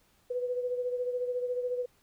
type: beating tone pair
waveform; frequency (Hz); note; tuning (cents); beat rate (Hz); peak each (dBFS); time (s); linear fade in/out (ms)
sine; 493.9 / 507.9; B4 / B4; 0 / +48; 14; -30 / -38; 0.3-1.86; 10
effects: pink hiss -67 dBFS RMS until 2.02 s